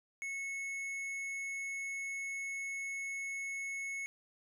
sine tone with hard clipping, 2196 Hz, C#7, 17 cents flat, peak -39 dBFS, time 0.22-4.06 s, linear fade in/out 0 ms, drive 8 dB, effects none

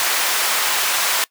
pink high-pass noise, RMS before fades -19 dBFS, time 0-1.24 s, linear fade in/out 0 ms, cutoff 980 Hz, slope 12 dB/octave, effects noise-tail reverb RT60 0.1 s tail -22 dB re dry

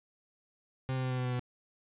40% pulse tone with pitch steps, 130.81 / 129.68 / 128.56 / 127.45 / 126.35 / 125.26 / 124.18 Hz, C3 / C3 / C3 / C3 / B2 / B2 / B2, 0 / -15 / -30 / -45 / +40 / +25 / +10 cents, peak -30 dBFS, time 0.89-1.394 s, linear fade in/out 0 ms, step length 72 ms, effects resampled to 8000 Hz + 11-bit

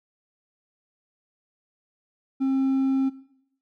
triangle tone with hard clipping, 267.4 Hz, C4, 38 cents sharp, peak -21 dBFS, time 2.4-3.1 s, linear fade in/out 20 ms, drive 5 dB, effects noise-tail reverb RT60 0.7 s tail -17 dB re dry

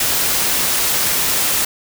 white noise, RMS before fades -17 dBFS, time 0-1.65 s, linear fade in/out 5 ms, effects none

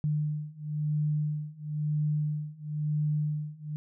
sine beating tone pair, 150.1 / 151.09 Hz, D3 / D3, +38 / +49 cents, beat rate 0.99 Hz, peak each -31 / -30 dBFS, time 0.04-3.76 s, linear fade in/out 0 ms, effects none

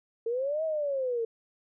sine linear two-way sweep, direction up then down, 447.2 to 647 to 447.2 Hz, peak -27 dBFS, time 0.26-1.25 s, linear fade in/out 5 ms, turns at 0.64 s, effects none

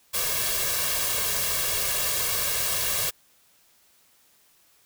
white noise with comb filter, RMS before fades -26 dBFS, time 0.13-3.11 s, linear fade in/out 20 ms, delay 1.8 ms, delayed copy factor +0.75, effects white hiss -61 dBFS RMS until 4.85 s

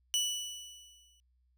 25% pulse tone with exponential decay, 2960 Hz, F#7, in tune, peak -23 dBFS, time 0.14-1.2 s, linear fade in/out 0 ms, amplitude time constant 230 ms, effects added 62 Hz sine -68 dBFS peak until 1.57 s

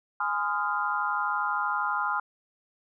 sine chord, F minor seventh, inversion first, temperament equal with one note detuned, 830.6 / 1022 / 1244.5 / 1396.9 Hz, Ab5 / C6 / Eb6 / F6, 0 / -41 / 0 / 0 cents, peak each -32 / -31 / -31 / -30 dBFS, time 0.2-2.2 s, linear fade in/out 5 ms, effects none

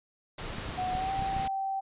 pink noise, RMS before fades -38 dBFS, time 0.38-1.48 s, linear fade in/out 5 ms
clicks, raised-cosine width 5 ms, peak -25 dBFS, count 7, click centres 0.584 / 0.691 / 0.952 / 1.193 / 1.223 / 1.366 / 1.397 s
sine tone with pitch glide, 737 to 776.3 Hz, F#5 to G5, -7 to -17 cents, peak -29 dBFS, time 0.77-1.81 s, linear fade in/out 20 ms, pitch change +90 cents, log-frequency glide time 0.93-1.12 s
effects resampled to 8000 Hz

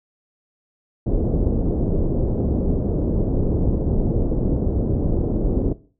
pink low-pass noise, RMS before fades -20 dBFS, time 1.06-5.73 s, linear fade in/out 5 ms, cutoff 480 Hz, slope 24 dB/octave, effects noise-tail reverb RT60 0.4 s tail -18 dB re dry

